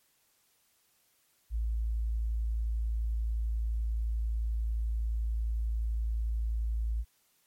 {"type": "tone", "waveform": "sine", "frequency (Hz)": 55.7, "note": "A1", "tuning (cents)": 22, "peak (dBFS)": -28, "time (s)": [1.5, 7.05], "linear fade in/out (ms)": 50, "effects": ["white hiss -70 dBFS RMS until 7.46 s", "MP3 64 kbps"]}